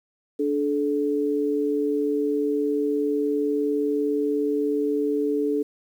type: tone pair together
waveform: sine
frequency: 291.8 / 431.5 Hz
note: D4 / A4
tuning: -11 / -34 cents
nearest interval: perfect fifth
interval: 677 cents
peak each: -24 / -23 dBFS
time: 0.39-5.63 s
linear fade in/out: 10 ms
effects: 9-bit